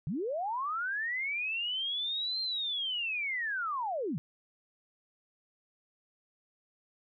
sine linear two-way sweep, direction up then down, 126.5 to 4186 to 126.5 Hz, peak -31 dBFS, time 0.07-4.18 s, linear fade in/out 0 ms, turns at 2.41 s, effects none

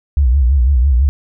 sine tone with vibrato, 65.41 Hz, C2, in tune, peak -8 dBFS, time 0.17-1.09 s, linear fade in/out 0 ms, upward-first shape sine, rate 6 Hz, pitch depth 170 cents each way, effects none

